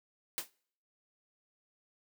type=noise with exponential decay; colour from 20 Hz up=white; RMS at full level=-32 dBFS; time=0.38-0.5 s; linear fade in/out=0 ms; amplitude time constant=25 ms; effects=noise-tail reverb RT60 0.6 s tail -26 dB re dry + high-pass 200 Hz 12 dB/octave